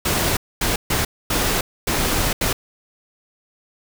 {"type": "noise bursts at uneven times", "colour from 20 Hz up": "pink", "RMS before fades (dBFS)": -20, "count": 6, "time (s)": [[0.05, 0.37], [0.61, 0.76], [0.9, 1.05], [1.3, 1.61], [1.87, 2.33], [2.41, 2.53]], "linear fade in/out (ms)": 5, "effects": []}